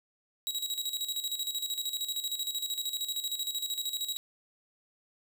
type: tone with tremolo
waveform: sawtooth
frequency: 3853 Hz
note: B7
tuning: 44 cents flat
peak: -27 dBFS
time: 0.47-4.17 s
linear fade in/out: 0 ms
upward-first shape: square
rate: 13 Hz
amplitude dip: 65%
effects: none